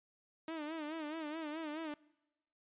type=tone with vibrato; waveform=sawtooth; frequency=311.1 Hz; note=D#4; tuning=in tune; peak=-36 dBFS; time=0.48-1.94 s; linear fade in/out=2 ms; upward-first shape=sine; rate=4.7 Hz; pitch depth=96 cents each way; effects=noise-tail reverb RT60 1.0 s tail -24 dB re dry + resampled to 8000 Hz